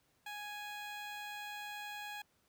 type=tone with notch filter; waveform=15% pulse; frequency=830.6 Hz; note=G#5; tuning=in tune; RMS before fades=-45 dBFS; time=0.26-2.22 s; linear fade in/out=5 ms; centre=9500 Hz; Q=1.9; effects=pink hiss -74 dBFS RMS until 2.48 s + high-pass 60 Hz 12 dB/octave